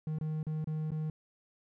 triangle tone with dropouts, 155.56 Hz, D#3, in tune, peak -30 dBFS, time 0.07-1.1 s, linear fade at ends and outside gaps 2 ms, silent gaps 0.186-0.211 / 0.43-0.467 / 0.644-0.672 / 0.906-0.917 s, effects none

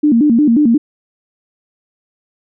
sine tone with vibrato, 262.8 Hz, C4, 8 cents sharp, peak -7 dBFS, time 0.03-0.78 s, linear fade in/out 10 ms, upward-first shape square, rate 5.6 Hz, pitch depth 220 cents each way, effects none

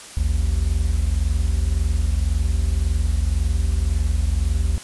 triangle tone pair together, 55.14 / 77 Hz, A1 / D#2, +4 / -17 cents, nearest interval tritone, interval 579 cents, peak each -18 dBFS, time 0.17-4.78 s, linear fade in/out 0 ms, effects white hiss -39 dBFS RMS until 4.83 s + resampled to 24000 Hz

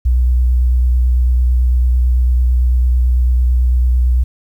sine tone with vibrato, 61.74 Hz, B1, in tune, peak -9 dBFS, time 0.05-4.24 s, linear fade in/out 10 ms, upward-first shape sine, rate 9 Hz, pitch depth 23 cents each way, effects 8-bit

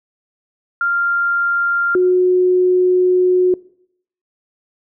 sine tone pair in turn, 1393 / 364.7 Hz, F6 / F#4, -5 / -25 cents, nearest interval octave + major seventh, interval 2320 cents, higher first, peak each -14 / -10 dBFS, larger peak second, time 0.81-1.95 / 1.95-3.54 s, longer second, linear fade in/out 2 ms, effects noise-tail reverb RT60 0.7 s tail -22 dB re dry

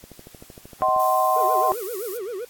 click train, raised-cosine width 2 ms, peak -28 dBFS, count 13, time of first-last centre 0.04-0.963 s, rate 13 Hz
sine chord, C diminished, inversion first, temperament just, 627.9 / 753.5 / 1046.5 Hz, Eb5 / Gb5 / C6, +16 / +31 / 0 cents, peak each -23 / -21 / -20 dBFS, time 0.82-1.72 s, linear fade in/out 0 ms
violet noise, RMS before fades -35 dBFS, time 0.99-2.18 s, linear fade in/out 10 ms
triangle tone with vibrato, 425.1 Hz, G#4, 40 cents sharp, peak -26 dBFS, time 1.36-2.45 s, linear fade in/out 5 ms, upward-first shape sine, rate 7.7 Hz, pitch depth 260 cents each way
effects white hiss -50 dBFS RMS until 2.49 s + AAC 64 kbps

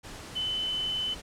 sine tone in noise, 3028 Hz, F#7, 39 cents sharp, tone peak -28 dBFS, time 0.35-1.15 s, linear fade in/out 20 ms, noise pink, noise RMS -43 dBFS, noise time 0.03-1.22 s, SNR +12 dB, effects low-pass 9000 Hz 12 dB/octave

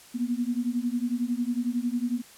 sine beating tone pair, 236.6 / 247.6 Hz, A#3 / B3, +26 / +5 cents, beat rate 11 Hz, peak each -28 / -28 dBFS, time 0.14-2.22 s, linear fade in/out 20 ms, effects white hiss -51 dBFS RMS until 2.37 s + low-pass 12000 Hz 12 dB/octave

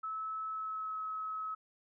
sine tone with pitch glide, 1300 to 1285.1 Hz, E6 to E6, -24 to -44 cents, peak -36 dBFS, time 0.03-1.55 s, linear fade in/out 10 ms, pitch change -20 cents, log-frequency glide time 0.5-0.99 s, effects none

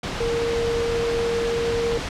sine tone in noise, 466.2 Hz, A#4, in tune, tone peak -21 dBFS, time 0.2-1.98 s, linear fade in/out 5 ms, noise pink, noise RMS -28 dBFS, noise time 0.03-2.09 s, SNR +4 dB, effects low-pass 5000 Hz 12 dB/octave

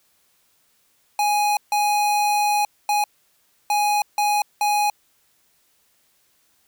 square tone bursts at uneven times, 830.6 Hz, G#5, in tune, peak -18 dBFS, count 6, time 1.19-1.57 / 1.72-2.65 / 2.89-3.04 / 3.7-4.02 / 4.18-4.42 / 4.61-4.9 s, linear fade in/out 2 ms, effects white hiss -63 dBFS RMS until 6.67 s

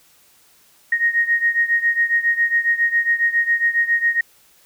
sine beating tone pair, 1864.7 / 1872 Hz, A#6 / A#6, 0 / +7 cents, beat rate 7.3 Hz, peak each -17 / -20 dBFS, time 0.92-4.21 s, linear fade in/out 5 ms, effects white hiss -54 dBFS RMS until 4.65 s

